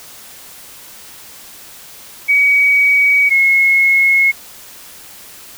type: tone pair in turn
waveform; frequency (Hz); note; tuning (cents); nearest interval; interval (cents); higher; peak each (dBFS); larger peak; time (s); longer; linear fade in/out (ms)
sine; 2262 / 2172; C#7 / C#7; +34 / -36; minor second; 70; first; -8; neither; 2.28-3.3 / 3.3-4.32; neither; 20
effects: white hiss -37 dBFS RMS until 5.57 s